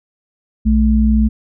sine tone pair together, 60.9 / 217 Hz, B1 / A3, -24 / -24 cents, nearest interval octave + minor seventh, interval 2200 cents, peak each -12 dBFS, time 0.65-1.29 s, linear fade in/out 20 ms, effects none

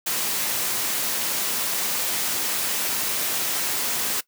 white noise, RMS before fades -25 dBFS, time 0.06-4.21 s, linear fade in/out 10 ms, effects noise-tail reverb RT60 0.1 s tail -19 dB re dry + high-pass 150 Hz 12 dB/octave

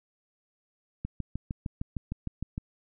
click train, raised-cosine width 5 ms, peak -20 dBFS, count 11, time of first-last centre 1.05-2.579 s, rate 6.54 Hz, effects none

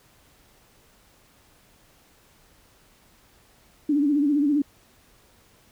sine tone with vibrato, 290 Hz, D4, 22 cents flat, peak -18 dBFS, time 3.89-4.62 s, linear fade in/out 5 ms, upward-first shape sine, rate 15 Hz, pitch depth 82 cents each way, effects pink hiss -58 dBFS RMS until 5.71 s

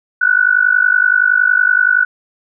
sine tone with amplitude modulation, 1480 Hz, F#6, in tune, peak -5 dBFS, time 0.21-2.05 s, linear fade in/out 10 ms, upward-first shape sine, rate 50.7 Hz, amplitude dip 90%, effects none

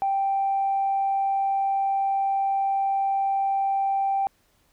sine tone, 784 Hz, G5, in tune, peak -20 dBFS, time 0.02-4.27 s, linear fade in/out 0 ms, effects tanh soft clip ceiling -16 dBFS + pink hiss -65 dBFS RMS until 4.72 s

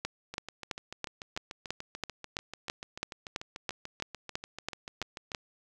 two click trains, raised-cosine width 0.2 ms, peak -23 / -15 dBFS, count 35 / 17, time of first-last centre 0.34-5.318 / 0.05-5.348 s, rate 6.83 / 3.02 Hz, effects none

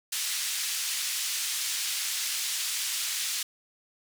white band-pass noise, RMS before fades -31 dBFS, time 0.12-3.43 s, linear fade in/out 5 ms, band 2300 to 8600 Hz, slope 12 dB/octave, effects none

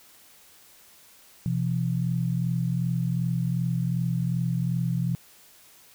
sine tone pair together, 127.36 / 170 Hz, C3 / F3, -46 / -46 cents, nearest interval perfect fourth, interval 500 cents, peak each -26 dBFS, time 1.46-5.15 s, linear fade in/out 0 ms, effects white hiss -54 dBFS RMS until 5.94 s

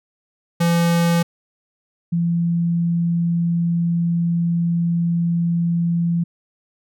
square / sine tone pair in turn, 170 / 170 Hz, F3 / F3, -46 / -46 cents, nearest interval unison, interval 0 cents, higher neither, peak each -15 / -16 dBFS, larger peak first, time 0.6-1.23 / 2.12-6.24 s, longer second, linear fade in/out 10 ms, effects none

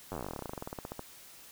slowing click train, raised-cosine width 1 ms, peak -24 dBFS, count 28, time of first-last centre 0.12-0.994 s, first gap 10 ms, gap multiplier 1.08, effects white hiss -53 dBFS RMS until 1.51 s

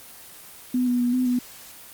sine tone with pitch steps, 250.4 / 245.2 / 243.1 / 253.7 / 247 Hz, B3 / B3 / B3 / B3 / B3, +24 / -12 / -27 / +47 / 0 cents, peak -19 dBFS, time 0.74-1.39 s, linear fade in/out 5 ms, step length 130 ms, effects white hiss -44 dBFS RMS until 1.93 s + Opus 24 kbps

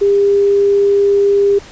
sine tone, 401.4 Hz, G4, 41 cents sharp, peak -8 dBFS, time 0.01-1.59 s, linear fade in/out 10 ms, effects pink hiss -37 dBFS RMS until 1.71 s + resampled to 16000 Hz

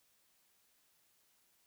silence, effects white hiss -73 dBFS RMS until 1.66 s

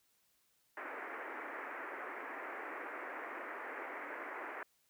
white band-pass noise, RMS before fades -45 dBFS, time 0.77-4.63 s, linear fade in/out 2 ms, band 280 to 2100 Hz, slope 48 dB/octave, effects white hiss -75 dBFS RMS until 4.89 s

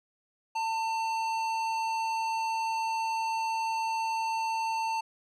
sine tone with tanh clipping, 897 Hz, A5, 33 cents sharp, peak -30 dBFS, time 0.55-5.01 s, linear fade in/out 10 ms, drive 15 dB, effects none

